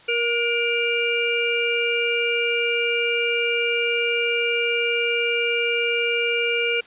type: harmonic tone with a mistuned harmonic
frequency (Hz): 469.9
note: A#4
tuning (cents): +14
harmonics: 1 / 3 / 5 / 6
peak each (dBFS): -24 / -29 / -23 / -26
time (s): 0.08-6.81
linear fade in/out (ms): 10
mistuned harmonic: 3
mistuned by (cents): +33
effects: white hiss -48 dBFS RMS until 6.86 s + resampled to 8000 Hz